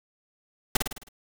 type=noise with echo; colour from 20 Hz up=pink; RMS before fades=-20 dBFS; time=0.75-0.77 s; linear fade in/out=5 ms; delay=53 ms; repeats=6; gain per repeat=-5 dB; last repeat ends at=1.088 s; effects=none